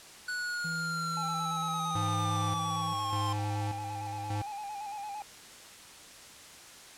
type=linear sweep; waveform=square; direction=down; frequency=1481 to 1046.5 Hz; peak=-33 dBFS; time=0.28-3.33 s; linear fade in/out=5 ms
type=tone; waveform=triangle; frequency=164.81 Hz; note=E3; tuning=in tune; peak=-35 dBFS; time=0.64-2.94 s; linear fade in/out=10 ms
type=tone with vibrato; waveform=triangle; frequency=824 Hz; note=G#5; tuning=14 cents flat; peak=-35 dBFS; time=1.17-5.22 s; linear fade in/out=0 ms; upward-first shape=square; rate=8.8 Hz; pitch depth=47 cents each way
type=tone with tremolo; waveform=square; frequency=103.83 Hz; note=G#2; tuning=in tune; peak=-32 dBFS; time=1.95-4.42 s; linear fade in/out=5 ms; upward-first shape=square; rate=0.85 Hz; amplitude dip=60%
effects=white hiss -50 dBFS RMS until 6.97 s + low-pass 9000 Hz 12 dB/octave